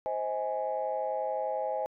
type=chord; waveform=sine; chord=Ab major; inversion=first; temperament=equal with one note detuned; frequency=523.3 / 634.6 / 830.6 Hz; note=C5 / Eb5 / Ab5; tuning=0 / +34 / 0 cents; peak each=-33 dBFS; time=0.06-1.86 s; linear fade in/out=0 ms; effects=tanh soft clip ceiling -21 dBFS